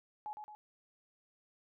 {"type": "tone with echo", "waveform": "sine", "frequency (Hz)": 846, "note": "G#5", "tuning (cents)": 32, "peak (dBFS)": -39, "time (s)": [0.26, 0.33], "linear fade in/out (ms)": 0, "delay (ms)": 110, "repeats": 2, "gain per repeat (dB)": -5, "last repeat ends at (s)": 0.55, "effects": []}